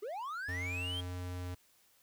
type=linear sweep; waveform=triangle; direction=up; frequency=376.6 to 3249 Hz; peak=-36 dBFS; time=0.02-1.01 s; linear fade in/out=10 ms
type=tone; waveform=square; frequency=89.8 Hz; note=F2; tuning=49 cents sharp; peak=-39 dBFS; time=0.48-1.55 s; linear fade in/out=10 ms
effects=white hiss -68 dBFS RMS until 2.02 s